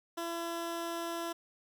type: tone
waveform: 15% pulse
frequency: 337.5 Hz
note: E4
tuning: 41 cents sharp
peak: -29 dBFS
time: 0.17-1.33 s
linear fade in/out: 10 ms
effects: none